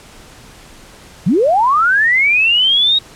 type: linear sweep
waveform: sine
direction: up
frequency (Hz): 141.3 to 3804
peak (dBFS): -9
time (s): 1.26-2.99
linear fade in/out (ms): 10
effects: pink hiss -40 dBFS RMS until 3.15 s + low-pass 10000 Hz 12 dB/octave